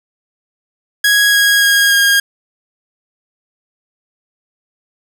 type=tone with pitch steps; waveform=sawtooth; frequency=1658 / 1646.5 / 1635.2 / 1623.9 Hz; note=G#6 / G#6 / G#6 / G#6; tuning=-3 / -15 / -27 / -39 cents; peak=-5 dBFS; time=1.04-2.2 s; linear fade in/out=5 ms; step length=290 ms; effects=none